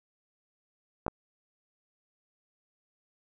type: clicks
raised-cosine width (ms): 1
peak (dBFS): -16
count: 2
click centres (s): 1.065 / 1.081
effects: none